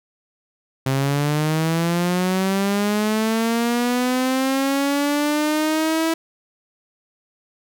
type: linear sweep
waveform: sawtooth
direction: up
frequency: 131.9 to 327.8 Hz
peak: -14 dBFS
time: 0.86-6.14 s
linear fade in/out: 5 ms
effects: none